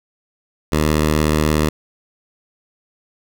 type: tone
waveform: 10% pulse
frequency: 76.7 Hz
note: D#2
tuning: 24 cents flat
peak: -6 dBFS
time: 0.72-1.69 s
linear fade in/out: 5 ms
effects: none